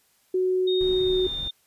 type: tone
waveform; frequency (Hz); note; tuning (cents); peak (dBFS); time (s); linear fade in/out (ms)
sine; 370; F#4; 0; -20; 0.34-1.27; 5
type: tone with pitch glide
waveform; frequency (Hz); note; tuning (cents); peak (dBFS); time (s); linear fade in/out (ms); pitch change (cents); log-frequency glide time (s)
sine; 3709 to 3620; A#7 to A7; -9 to +48; -28; 0.67-1.51; 10; -43; 0.91-1.29
type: noise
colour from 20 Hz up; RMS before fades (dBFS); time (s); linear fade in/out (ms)
brown; -37; 0.81-1.48; 0
effects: white hiss -64 dBFS RMS until 1.66 s + resampled to 32000 Hz